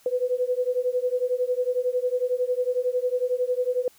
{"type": "beating tone pair", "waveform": "sine", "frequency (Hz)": [493.9, 504.9], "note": ["B4", "B4"], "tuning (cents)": [0, 38], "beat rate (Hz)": 11, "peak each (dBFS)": -25, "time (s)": [0.06, 3.88], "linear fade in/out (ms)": 2, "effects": ["white hiss -57 dBFS RMS until 3.98 s"]}